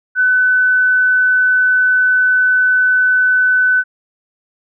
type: tone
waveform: sine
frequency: 1505 Hz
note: F#6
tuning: 29 cents sharp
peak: -9 dBFS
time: 0.15-3.84 s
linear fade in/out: 50 ms
effects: none